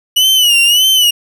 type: tone with vibrato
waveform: 40% pulse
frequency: 2926 Hz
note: F#7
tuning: 20 cents flat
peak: -6 dBFS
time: 0.16-1.11 s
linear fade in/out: 10 ms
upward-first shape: sine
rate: 1.7 Hz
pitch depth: 100 cents each way
effects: none